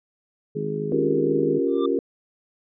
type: harmonic tone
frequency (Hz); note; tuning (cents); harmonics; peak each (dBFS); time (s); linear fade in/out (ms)
52.1; G#1; +6; 3 / 4 / 5 / 6 / 7 / 8; -30 / -33 / -36 / -38 / -37 / -27; 0.55-1.59; 10
type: chord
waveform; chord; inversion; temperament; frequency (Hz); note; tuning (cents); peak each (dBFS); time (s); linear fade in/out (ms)
sine; G half-diminished seventh; second; equal; 277.2 / 349.2 / 392 / 466.2; Db4 / F4 / G4 / Bb4; 0 / 0 / 0 / 0; -25; 0.92-1.99; 2
type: tone with exponential growth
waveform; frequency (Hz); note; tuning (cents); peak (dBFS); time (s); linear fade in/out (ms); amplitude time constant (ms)
square; 1183; D6; +12; -27; 1.67-1.86; 5; 41
effects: resampled to 11025 Hz